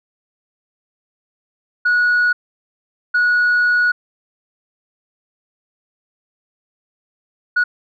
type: tone bursts at uneven times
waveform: sine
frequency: 1460 Hz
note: F#6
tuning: 24 cents flat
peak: -10 dBFS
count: 3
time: 1.85-2.33 / 3.14-3.92 / 7.56-7.64 s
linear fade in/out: 10 ms
effects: tanh soft clip ceiling -10 dBFS